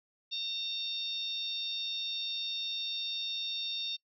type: harmonic tone with a mistuned harmonic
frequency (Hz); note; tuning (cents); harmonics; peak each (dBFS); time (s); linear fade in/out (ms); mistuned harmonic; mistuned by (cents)
914; A#5; -34; 3 / 4 / 5 / 6; -44 / -34 / -44 / -45; 0.31-3.97; 20; 5; -27
effects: noise-tail reverb RT60 0.1 s tail -22 dB re dry